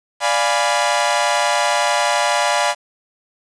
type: chord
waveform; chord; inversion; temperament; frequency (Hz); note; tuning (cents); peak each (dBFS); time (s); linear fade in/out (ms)
sawtooth; D diminished seventh; none; equal; 587.3 / 698.5 / 830.6 / 987.8; D5 / F5 / Ab5 / Cb6; 0 / 0 / 0 / 0; -17; 0.2-2.75; 50
effects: resampled to 22050 Hz + 7-bit